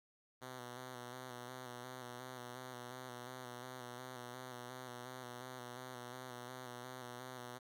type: tone with vibrato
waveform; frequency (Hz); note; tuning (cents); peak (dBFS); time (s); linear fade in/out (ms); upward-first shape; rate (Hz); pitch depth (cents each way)
5% pulse; 125.2; B2; +24; -36; 0.41-7.59; 20; square; 2.8; 36
effects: none